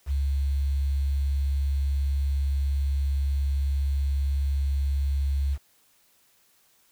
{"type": "tone with quantisation", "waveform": "sine", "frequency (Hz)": 69.3, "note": "C#2", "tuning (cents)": 0, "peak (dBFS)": -22, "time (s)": [0.06, 5.58], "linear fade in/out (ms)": 50, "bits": 8, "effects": ["white hiss -63 dBFS RMS until 6.91 s"]}